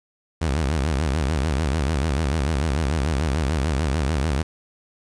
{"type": "tone with vibrato", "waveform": "sawtooth", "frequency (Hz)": 73.42, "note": "D2", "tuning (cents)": 0, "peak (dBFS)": -16, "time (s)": [0.41, 4.43], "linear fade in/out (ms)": 10, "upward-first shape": "sine", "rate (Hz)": 6.8, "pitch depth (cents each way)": 220, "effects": ["resampled to 22050 Hz", "7-bit"]}